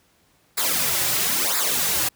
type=noise with flanger; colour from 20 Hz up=white; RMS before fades=-22 dBFS; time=0.57-2.09 s; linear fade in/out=10 ms; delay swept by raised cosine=0.33 to 4.53 ms; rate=1 Hz; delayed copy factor=-0.85; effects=pink hiss -61 dBFS RMS until 2.15 s + high-pass 60 Hz 12 dB/octave